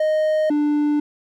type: tone pair in turn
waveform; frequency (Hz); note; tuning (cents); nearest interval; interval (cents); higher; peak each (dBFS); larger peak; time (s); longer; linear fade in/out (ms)
triangle; 620 / 295.7; D#5 / D4; -6 / +12; octave + minor second; 1282; first; -14; neither; 0-0.5 / 0.5-1; neither; 5
effects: none